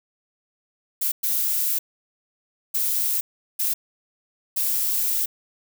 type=noise bursts at uneven times; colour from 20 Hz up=violet; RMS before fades=-23 dBFS; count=5; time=1.01-1.12 / 1.23-1.79 / 2.74-3.21 / 3.59-3.74 / 4.56-5.26 s; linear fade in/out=10 ms; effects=none